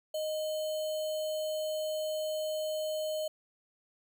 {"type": "tone with sample-and-hold", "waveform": "sine", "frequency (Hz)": 620, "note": "D#5", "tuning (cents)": -6, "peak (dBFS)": -31, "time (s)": [0.14, 3.28], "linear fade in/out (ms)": 5, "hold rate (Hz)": 3675, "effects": []}